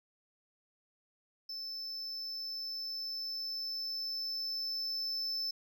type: tone with level ramp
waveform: triangle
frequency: 5274 Hz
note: E8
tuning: in tune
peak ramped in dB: -38 to -32 dBFS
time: 1.49-5.51 s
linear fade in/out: 5 ms
effects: none